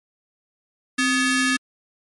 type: ring-modulated tone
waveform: sawtooth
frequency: 987.8 Hz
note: B5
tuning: in tune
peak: -11 dBFS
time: 0.98-1.57 s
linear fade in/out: 10 ms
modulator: 726 Hz
effects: MP3 48 kbps